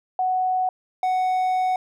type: tone pair in turn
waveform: sine / triangle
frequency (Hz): 742 / 742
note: F#5 / F#5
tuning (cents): +5 / +5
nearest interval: unison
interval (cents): 0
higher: neither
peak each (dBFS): -19 / -17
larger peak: second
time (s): 0.19-0.69 / 1.03-1.76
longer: second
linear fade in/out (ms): 2
effects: none